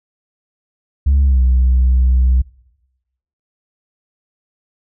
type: tone with pitch glide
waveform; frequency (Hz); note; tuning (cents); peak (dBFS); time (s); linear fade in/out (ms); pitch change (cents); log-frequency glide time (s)
sine; 69.3 to 63.18; C#2 to B1; 0 to +40; -7; 1.06-2.42; 10; -160; 1.23-1.41
effects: noise-tail reverb RT60 1.0 s tail -25 dB re dry + tanh soft clip ceiling -7 dBFS